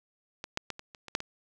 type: clicks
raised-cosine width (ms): 0.2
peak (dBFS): -20 / -12 / -17 / -25 / -29 / -26 / -9 / -20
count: 8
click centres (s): 0.441 / 0.574 / 0.703 / 0.794 / 0.948 / 1.083 / 1.151 / 1.204
effects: none